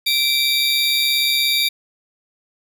square tone cluster, 2333 / 3626 / 3763 / 4683 Hz, D7 / A#7 / A#7 / D8, -12 / -49 / +16 / -6 cents, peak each -22 dBFS, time 0.06-1.69 s, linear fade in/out 10 ms, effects none

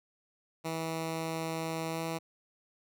10% pulse tone with pitch glide, 162.3 to 163.81 Hz, E3 to E3, -27 to -11 cents, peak -25 dBFS, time 0.64-2.19 s, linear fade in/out 20 ms, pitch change +16 cents, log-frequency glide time 1.89-2 s, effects none

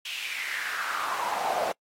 brown noise with high-pass filter sweep, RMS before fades -31 dBFS, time 0.05-1.72 s, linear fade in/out 5 ms, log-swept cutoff 3000 to 610 Hz, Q 4.4, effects noise-tail reverb RT60 0.1 s tail -26 dB re dry + AAC 48 kbps

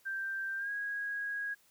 sine tone with pitch glide, 1574 to 1647.5 Hz, G6 to G#6, +7 to -14 cents, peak -34 dBFS, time 0.05-1.55 s, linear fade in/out 20 ms, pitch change +79 cents, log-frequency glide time 0.57-0.71 s, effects white hiss -67 dBFS RMS until 1.7 s

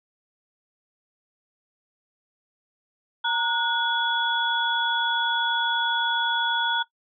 sine tone cluster, 928 / 1457 / 3383 Hz, A#5 / F#6 / G#7, -8 / -27 / +31 cents, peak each -26 dBFS, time 3.24-6.83 s, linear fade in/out 10 ms, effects noise-tail reverb RT60 0.1 s tail -17 dB re dry

